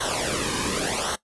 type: noise with flanger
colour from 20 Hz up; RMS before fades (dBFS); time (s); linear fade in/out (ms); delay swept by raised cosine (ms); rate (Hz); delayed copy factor
pink; -26; 0-1.16; 10; 0.41 to 1.51; 0.89; -0.8
effects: noise-tail reverb RT60 0.1 s tail -18 dB re dry + resampled to 24000 Hz